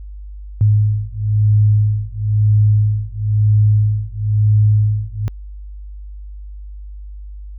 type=beating tone pair; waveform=sine; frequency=105.1 / 106.1 Hz; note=G#2 / G#2; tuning=+21 / +38 cents; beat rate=1 Hz; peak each=-14 dBFS; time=0.61-5.28 s; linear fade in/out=0 ms; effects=added 50 Hz sine -29 dBFS peak until 7.58 s